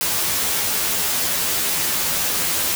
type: noise with comb filter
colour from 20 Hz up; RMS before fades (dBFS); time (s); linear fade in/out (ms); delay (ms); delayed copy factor
white; -21; 0.01-2.75; 0; 12; +0.9
effects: none